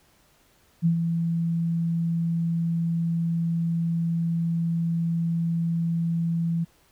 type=tone with ADSR envelope; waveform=sine; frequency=167.2 Hz; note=E3; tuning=25 cents sharp; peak=-16 dBFS; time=0.82-6.65 s; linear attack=37 ms; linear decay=98 ms; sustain=-6 dB; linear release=18 ms; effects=pink hiss -61 dBFS RMS until 6.91 s